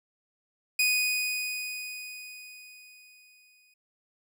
sawtooth tone with exponential decay, 2485 Hz, D#7, 3 cents flat, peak -18 dBFS, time 0.79-3.74 s, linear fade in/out 5 ms, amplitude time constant 640 ms, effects none

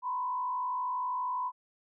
sine tone with frequency modulation, 1000 Hz, B5, 21 cents sharp, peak -30 dBFS, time 0.02-1.52 s, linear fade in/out 50 ms, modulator 52.4 Hz, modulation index 0.62, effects none

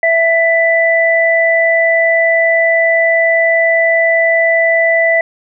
sine tone pair together, 662.4 / 1985 Hz, E5 / B6, +8 / +8 cents, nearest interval octave + perfect fifth, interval 1900 cents, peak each -11 dBFS, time 0.03-5.21 s, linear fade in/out 2 ms, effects none

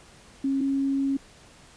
sine tone pair in turn, 272.2 / 273.7 Hz, C#4 / C#4, -31 / -22 cents, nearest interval unison, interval 9 cents, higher second, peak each -22 dBFS, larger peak neither, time 0.44-0.61 / 0.61-1.17 s, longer second, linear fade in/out 5 ms, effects pink hiss -52 dBFS RMS until 1.76 s + resampled to 22050 Hz

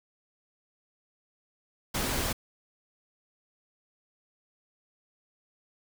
pink noise, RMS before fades -30 dBFS, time 1.94-2.33 s, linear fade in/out 10 ms, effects none

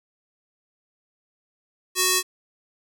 square tone with band-pass filter, 370 Hz, F#4, in tune, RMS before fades -21 dBFS, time 1.95-2.23 s, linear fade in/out 50 ms, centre 8400 Hz, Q 0.71, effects none

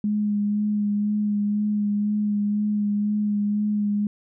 sine tone with vibrato, 207.7 Hz, G#3, in tune, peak -20 dBFS, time 0.04-4.07 s, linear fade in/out 2 ms, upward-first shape sine, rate 2 Hz, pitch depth 19 cents each way, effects none

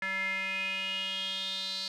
square tone with band-pass filter sweep, 191.3 Hz, G3, 42 cents flat, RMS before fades -34 dBFS, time 0.02-1.88 s, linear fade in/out 2 ms, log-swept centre 1900 to 4300 Hz, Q 7.4, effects none

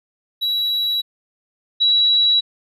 triangle / sine tone pair in turn, 3904 / 3904 Hz, B7 / B7, -21 / -21 cents, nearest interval unison, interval 0 cents, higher neither, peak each -16 / -12 dBFS, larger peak second, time 0.41-1.02 / 1.8-2.41 s, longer neither, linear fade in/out 20 ms, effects resampled to 32000 Hz

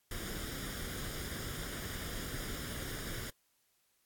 pink noise with comb filter, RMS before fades -41 dBFS, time 0.11-3.3 s, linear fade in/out 2 ms, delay 0.58 ms, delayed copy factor +0.6, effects white hiss -75 dBFS RMS until 4.05 s + AAC 64 kbps

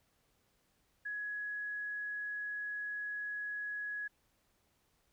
sine tone, 1677 Hz, G#6, 16 cents sharp, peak -37 dBFS, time 1.05-4.08 s, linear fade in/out 10 ms, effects pink hiss -75 dBFS RMS until 5.12 s

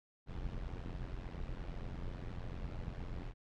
brown noise with amplitude modulation, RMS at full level -39 dBFS, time 0.26-3.34 s, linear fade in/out 50 ms, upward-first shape sine, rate 88.6 Hz, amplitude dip 80%, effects low-pass 4000 Hz 12 dB/octave

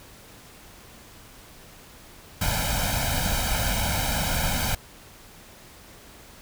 pink noise with comb filter, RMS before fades -25 dBFS, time 2.41-4.75 s, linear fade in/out 5 ms, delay 1.3 ms, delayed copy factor +1, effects pink hiss -48 dBFS RMS until 6.41 s

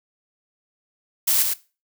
blue noise with echo, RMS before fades -19 dBFS, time 1.27-1.43 s, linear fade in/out 10 ms, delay 110 ms, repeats 1, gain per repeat -4 dB, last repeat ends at 1.54 s, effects noise-tail reverb RT60 0.3 s tail -18 dB re dry

